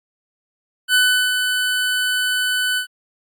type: tone with ADSR envelope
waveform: 25% pulse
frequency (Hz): 1500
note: F#6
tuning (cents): +23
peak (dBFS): -8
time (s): 0.88-2.87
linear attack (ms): 62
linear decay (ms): 370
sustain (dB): -6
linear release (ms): 97
effects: AAC 64 kbps